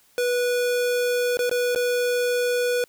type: tone with dropouts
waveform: square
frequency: 489.7 Hz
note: B4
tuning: 15 cents flat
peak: -21 dBFS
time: 0.18-2.84 s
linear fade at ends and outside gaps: 1 ms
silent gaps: 1.371-1.391 / 1.495-1.513 / 1.749-1.759 s
effects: white hiss -59 dBFS RMS until 2.88 s